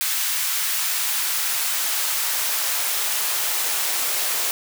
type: noise with high-pass filter sweep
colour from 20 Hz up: white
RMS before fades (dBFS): -23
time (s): 0.01-4.51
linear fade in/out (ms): 0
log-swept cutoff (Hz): 1400 to 470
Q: 0.79
effects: none